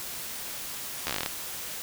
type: slowing click train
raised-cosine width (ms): 0.2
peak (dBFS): -11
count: 11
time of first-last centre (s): 1.07-1.261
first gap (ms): 12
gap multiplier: 1.1
effects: white hiss -37 dBFS RMS until 1.82 s